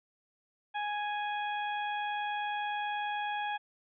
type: harmonic tone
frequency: 830.6 Hz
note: G#5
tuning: in tune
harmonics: 1 / 2 / 3 / 4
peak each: -33 / -39 / -43 / -45 dBFS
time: 0.74-3.58 s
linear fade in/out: 20 ms
effects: none